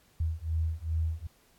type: beating tone pair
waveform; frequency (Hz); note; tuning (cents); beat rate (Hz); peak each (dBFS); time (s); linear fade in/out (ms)
sine; 79.4 / 81.9; D#2 / E2; +36 / -11; 2.5; -31; 0.2-1.27; 5
effects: pink hiss -64 dBFS RMS until 1.58 s + AAC 64 kbps